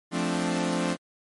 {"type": "chord", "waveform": "sawtooth", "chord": "D minor seventh", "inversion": "first", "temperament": "equal", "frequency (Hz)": [174.61, 220, 261.6, 293.7], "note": ["F3", "A3", "C4", "D4"], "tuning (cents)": [0, 0, 0, 0], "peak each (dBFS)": [-25, -28, -27, -27], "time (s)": [0.11, 0.97], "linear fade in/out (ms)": 50, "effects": ["MP3 48 kbps"]}